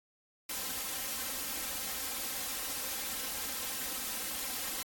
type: noise with comb filter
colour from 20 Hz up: white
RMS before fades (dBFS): -37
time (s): 0.49-4.83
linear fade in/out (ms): 5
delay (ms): 3.8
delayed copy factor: +0.8
effects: AAC 64 kbps